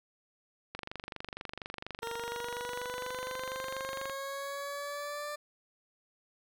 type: click train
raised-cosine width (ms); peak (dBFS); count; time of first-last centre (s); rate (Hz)
0.3; -23; 82; 0.75-4.097; 24.2
type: linear sweep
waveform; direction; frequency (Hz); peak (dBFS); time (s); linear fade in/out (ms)
20% pulse; up; 460.8 to 593; -32; 2.02-5.36; 10
effects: none